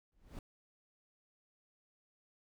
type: noise with exponential growth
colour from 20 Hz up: brown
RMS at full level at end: -40 dBFS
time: 0.12-0.39 s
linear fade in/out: 2 ms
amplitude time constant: 57 ms
effects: none